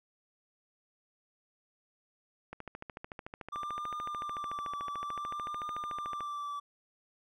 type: click train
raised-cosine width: 0.5 ms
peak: -27 dBFS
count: 51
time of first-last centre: 2.53-6.206 s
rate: 13.6 Hz
type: tone with vibrato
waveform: triangle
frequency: 1181 Hz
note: D6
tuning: 9 cents sharp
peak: -34 dBFS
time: 3.52-6.6 s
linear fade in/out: 10 ms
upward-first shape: triangle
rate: 0.57 Hz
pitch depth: 40 cents each way
effects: none